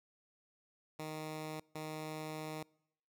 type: tone bursts at uneven times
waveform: 10% pulse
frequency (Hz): 155.56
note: D#3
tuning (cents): 0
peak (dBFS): -33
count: 2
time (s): 0.99-1.6 / 1.75-2.63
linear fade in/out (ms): 5
effects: noise-tail reverb RT60 0.8 s tail -26 dB re dry